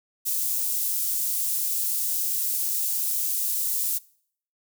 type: high-pass noise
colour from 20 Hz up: white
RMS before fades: -26 dBFS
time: 0.25-3.99 s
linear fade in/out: 20 ms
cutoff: 8300 Hz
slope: 12 dB/octave
effects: noise-tail reverb RT60 0.6 s tail -23 dB re dry